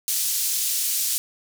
white band-pass noise, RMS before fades -24 dBFS, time 0.08-1.18 s, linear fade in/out 0 ms, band 4700 to 14000 Hz, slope 12 dB/octave, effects none

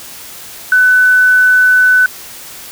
sine tone, 1500 Hz, F#6, 23 cents sharp, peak -5 dBFS, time 0.72-2.06 s, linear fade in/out 2 ms, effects white hiss -31 dBFS RMS until 2.71 s

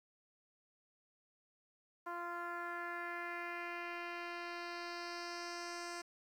10% pulse tone with low-pass filter sweep, 346.4 Hz, F4, 14 cents flat, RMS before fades -44 dBFS, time 2.06-6.02 s, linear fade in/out 10 ms, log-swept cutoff 1200 to 7200 Hz, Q 2.2, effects 11-bit

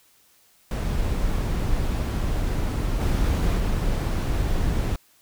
brown noise with level steps, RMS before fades -24 / -21 / -23 dBFS, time 0.71-4.96 s, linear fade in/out 2 ms, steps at 3 / 3.57 s, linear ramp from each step 10 ms, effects white hiss -59 dBFS RMS until 5.21 s

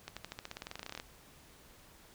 accelerating click train, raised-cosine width 0.2 ms, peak -24 dBFS, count 20, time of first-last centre 0.08-0.999 s, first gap 86 ms, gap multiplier 0.93, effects pink hiss -59 dBFS RMS until 2.14 s

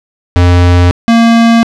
square tone pair in turn, 88.4 / 230.7 Hz, F2 / A#3, +22 / -18 cents, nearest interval octave + perfect fourth, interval 1660 cents, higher second, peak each -4 dBFS, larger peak neither, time 0.36-0.91 / 1.08-1.63 s, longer neither, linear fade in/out 0 ms, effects low-pass 5000 Hz 12 dB/octave + 7-bit

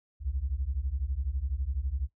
sine beating tone pair, 61 / 73 Hz, B1 / D2, -21 / -10 cents, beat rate 12 Hz, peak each -31 dBFS, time 0.2-2.09 s, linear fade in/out 50 ms, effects noise-tail reverb RT60 0.1 s tail -19 dB re dry + tanh soft clip ceiling -22 dBFS

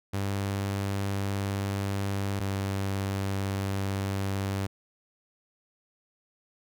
sawtooth tone pair in turn, 99 / 97.86 Hz, G2 / G2, +18 / -2 cents, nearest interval unison, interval 20 cents, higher first, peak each -24 dBFS, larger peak neither, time 0.13-2.4 / 2.4-4.67 s, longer neither, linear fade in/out 10 ms, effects none

